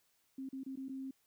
sine tone with dropouts, 266.4 Hz, C4, 31 cents sharp, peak -40 dBFS, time 0.38-1.11 s, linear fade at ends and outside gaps 5 ms, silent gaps 0.49-0.528 / 0.635-0.662 / 0.758-0.772 / 0.885-0.893 s, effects white hiss -75 dBFS RMS until 1.26 s

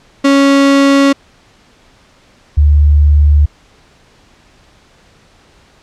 35% pulse / sine tone pair in turn, 277.2 / 73.55 Hz, C#4 / D2, 0 / +3 cents, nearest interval octave + major seventh, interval 2297 cents, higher first, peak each -4 / -4 dBFS, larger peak neither, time 0.24-1.13 / 2.57-3.46 s, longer neither, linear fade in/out 10 ms, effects pink hiss -47 dBFS RMS until 5.82 s + low-pass 6000 Hz 12 dB/octave

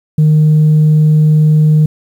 sine tone, 153.7 Hz, D#3, 21 cents flat, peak -3 dBFS, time 0.18-1.86 s, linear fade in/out 5 ms, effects tanh soft clip ceiling -3 dBFS + 7-bit

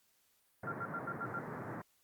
pink band-pass noise, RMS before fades -44 dBFS, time 0.63-1.82 s, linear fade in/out 5 ms, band 110 to 1800 Hz, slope 48 dB/octave
sine tone bursts, 1381 Hz, F6, 20 cents flat, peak -37 dBFS, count 6, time 0.67-1.39 s, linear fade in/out 2 ms, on 50 ms, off 84 ms
effects white hiss -73 dBFS RMS until 2.03 s + Opus 48 kbps

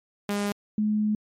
sawtooth / sine tone pair in turn, 203.7 / 212.2 Hz, G#3 / G#3, -33 / +38 cents, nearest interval minor second, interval 71 cents, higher second, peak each -21 dBFS, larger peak neither, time 0.29-0.52 / 0.78-1.15 s, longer second, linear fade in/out 2 ms, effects MP3 64 kbps

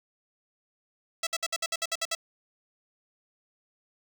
5% pulse tone bursts, 659.3 Hz, E5, in tune, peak -16 dBFS, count 10, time 1.23-2.151 s, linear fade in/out 5 ms, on 39 ms, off 59 ms, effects none

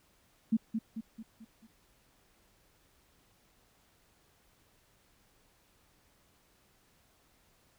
sine tone with echo, 222.9 Hz, A3, 23 cents sharp, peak -23 dBFS, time 0.52-0.57 s, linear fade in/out 10 ms, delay 220 ms, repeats 5, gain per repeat -6 dB, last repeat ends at 1.67 s, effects pink hiss -68 dBFS RMS until 7.78 s

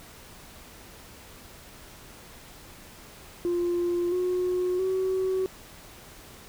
sine tone with pitch steps, 349.2 / 362.6 / 376.4 Hz, F4 / F#4 / F#4, 0 / -35 / +30 cents, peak -22 dBFS, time 3.45-5.46 s, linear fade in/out 0 ms, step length 670 ms, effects tanh soft clip ceiling -21 dBFS + pink hiss -48 dBFS RMS until 6.48 s

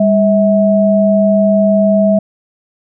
sine tone pair together, 200.5 / 646.4 Hz, G3 / E5, +39 / -34 cents, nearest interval octave + minor sixth, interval 2027 cents, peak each -10 dBFS, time 0-2.19 s, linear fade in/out 5 ms, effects none

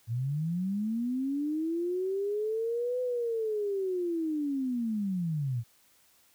sine linear two-way sweep, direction up then down, 110 to 505 to 110.8 Hz, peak -28 dBFS, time 0.07-5.64 s, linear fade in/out 50 ms, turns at 3.01 s, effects white hiss -64 dBFS RMS until 6.34 s

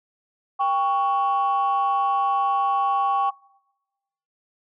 sine tone pair together, 793.1 / 1115 Hz, G5 / C#6, +20 / +10 cents, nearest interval tritone, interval 590 cents, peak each -20 dBFS, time 0.59-3.31 s, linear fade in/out 20 ms, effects noise-tail reverb RT60 1.0 s tail -24 dB re dry + tanh soft clip ceiling -14 dBFS

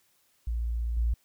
sine tone with level steps, 57.8 Hz, A#1, 14 cents flat, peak -27 / -23 dBFS, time 0.47-1.14 s, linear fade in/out 5 ms, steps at 0.97 s, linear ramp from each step 2 ms, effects white hiss -68 dBFS RMS until 1.24 s

